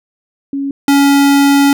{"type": "tone pair in turn", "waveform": ["sine", "square"], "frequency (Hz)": [277.2, 280.6], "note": ["C#4", "C#4"], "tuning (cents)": [0, 21], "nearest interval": "unison", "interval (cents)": 21, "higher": "second", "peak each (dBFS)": [-15, -7], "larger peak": "second", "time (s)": [[0.53, 0.71], [0.88, 1.73]], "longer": "second", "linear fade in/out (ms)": 2, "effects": []}